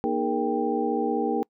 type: tone cluster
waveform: sine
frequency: 236.9 / 308.6 / 414.2 / 470 / 788 Hz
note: A#3 / D#4 / G#4 / A#4 / G5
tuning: +28 / -14 / -5 / +14 / +9 cents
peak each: -29 dBFS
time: 0.04-1.43 s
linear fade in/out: 0 ms
effects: noise-tail reverb RT60 0.1 s tail -26 dB re dry